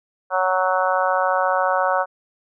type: harmonic tone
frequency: 185.7 Hz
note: F#3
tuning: 7 cents sharp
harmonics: 3 / 4 / 5 / 6 / 7 / 8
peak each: -22 / -23 / -24 / -25 / -25 / -26 dBFS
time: 0.3-2.06 s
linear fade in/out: 50 ms
effects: none